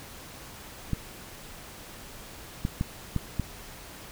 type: clicks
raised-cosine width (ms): 5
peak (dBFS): -14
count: 5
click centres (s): 0.933 / 2.651 / 2.811 / 3.163 / 3.397
effects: pink hiss -45 dBFS RMS until 4.11 s